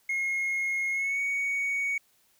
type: tone with pitch glide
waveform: triangle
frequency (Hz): 2155 to 2236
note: C#7 to C#7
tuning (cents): -49 to +14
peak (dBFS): -24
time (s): 0.09-1.98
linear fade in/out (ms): 5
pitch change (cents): +63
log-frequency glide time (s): 0.92-1.2
effects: tanh soft clip ceiling -20 dBFS + white hiss -66 dBFS RMS until 2.39 s